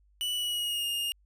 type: tone with pitch glide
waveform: 45% pulse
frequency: 2960 to 2836 Hz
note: F#7 to F7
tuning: 0 to +26 cents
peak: -29 dBFS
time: 0.21-1.12 s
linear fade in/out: 0 ms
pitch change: -74 cents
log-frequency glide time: 0.34-0.86 s
effects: added 50 Hz sine -61 dBFS peak until 1.25 s